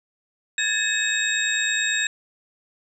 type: tone cluster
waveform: sine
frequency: 1665 / 1774 / 2567 / 3748 / 7550 Hz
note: G#6 / A6 / E7 / A#7 / A#8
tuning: +4 / +14 / -47 / +9 / +21 cents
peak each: -27 dBFS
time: 0.58-2.07 s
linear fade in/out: 2 ms
effects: none